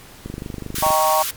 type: click train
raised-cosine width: 3 ms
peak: -16 dBFS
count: 17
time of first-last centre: 0.26-0.905 s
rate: 24.8 Hz
type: high-pass noise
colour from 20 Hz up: white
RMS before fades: -25 dBFS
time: 0.75-1.31 s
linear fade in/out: 5 ms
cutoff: 1100 Hz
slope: 48 dB/octave
type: chord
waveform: sine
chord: Eb dominant seventh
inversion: none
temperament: equal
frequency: 622.3 / 784 / 932.3 / 1108.7 Hz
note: Eb5 / G5 / Bb5 / Db6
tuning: 0 / 0 / 0 / 0 cents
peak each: -20 dBFS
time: 0.82-1.23 s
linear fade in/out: 10 ms
effects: pink hiss -43 dBFS RMS until 1.36 s + MP3 96 kbps